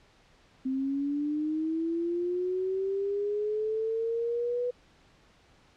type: linear sweep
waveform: sine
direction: up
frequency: 260 to 493.9 Hz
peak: -27 dBFS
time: 0.65-4.71 s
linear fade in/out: 10 ms
effects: pink hiss -61 dBFS RMS until 5.76 s + low-pass 5000 Hz 12 dB/octave